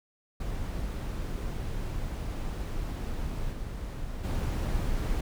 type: noise with level steps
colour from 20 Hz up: brown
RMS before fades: -33 / -36 / -29 dBFS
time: 0.4-5.21 s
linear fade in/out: 5 ms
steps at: 3.51 / 4.23 s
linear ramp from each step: 20 ms
effects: none